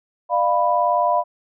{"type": "chord", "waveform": "sine", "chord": "B diminished", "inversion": "first", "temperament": "equal with one note detuned", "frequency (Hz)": [600, 698.5, 987.8], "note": ["D5", "F5", "B5"], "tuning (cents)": [37, 0, 0], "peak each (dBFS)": [-22, -19, -19], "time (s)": [0.29, 1.24], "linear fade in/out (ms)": 50, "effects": []}